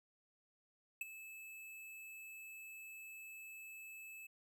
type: tone with ADSR envelope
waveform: square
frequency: 2610 Hz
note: E7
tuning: 18 cents flat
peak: -37 dBFS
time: 1.01-4.27 s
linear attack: 4 ms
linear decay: 20 ms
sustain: -14 dB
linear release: 8 ms
effects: none